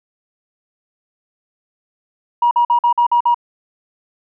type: tone bursts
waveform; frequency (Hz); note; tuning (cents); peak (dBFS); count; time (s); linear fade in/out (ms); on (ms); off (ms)
sine; 955; A#5; +42; -9; 7; 2.42-3.345; 5; 91; 48
effects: tanh soft clip ceiling -6 dBFS